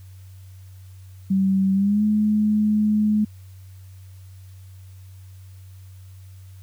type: tone with pitch glide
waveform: sine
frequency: 192.3 to 212.1 Hz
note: G3 to G#3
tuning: -33 to +37 cents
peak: -16 dBFS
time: 1.3-3.25 s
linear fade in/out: 10 ms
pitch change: +170 cents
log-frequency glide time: 1.73-2.03 s
effects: added 94 Hz sine -40 dBFS peak until 6.62 s + white hiss -58 dBFS RMS until 6.62 s